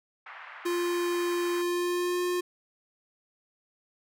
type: band-pass noise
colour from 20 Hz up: white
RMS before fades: -45 dBFS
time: 0.26-1.62 s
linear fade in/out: 5 ms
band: 850 to 2000 Hz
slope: 24 dB/octave
type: tone with pitch glide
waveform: square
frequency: 349.2 to 356.5 Hz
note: F4 to F4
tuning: 0 to +36 cents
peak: -27 dBFS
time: 0.65-2.41 s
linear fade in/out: 10 ms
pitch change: +36 cents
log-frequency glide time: 1.52-2.22 s
effects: none